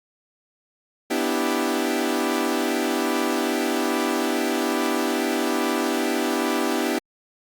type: chord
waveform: sawtooth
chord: E minor seventh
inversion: second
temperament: equal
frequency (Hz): 246.9 / 293.7 / 329.6 / 392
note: B3 / D4 / E4 / G4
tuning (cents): 0 / 0 / 0 / 0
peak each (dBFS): -23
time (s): 1.1-6.99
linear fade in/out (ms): 10
effects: Opus 48 kbps